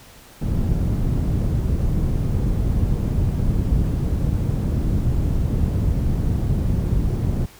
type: low-pass noise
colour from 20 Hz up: white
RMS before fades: -20 dBFS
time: 0.41-7.46 s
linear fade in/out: 10 ms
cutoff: 120 Hz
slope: 12 dB/octave
effects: pink hiss -46 dBFS RMS until 7.59 s